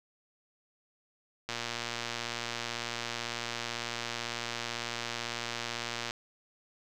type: click train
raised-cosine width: 0.2 ms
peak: -17 dBFS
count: 546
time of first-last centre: 1.49-6.109 s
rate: 118 Hz
effects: none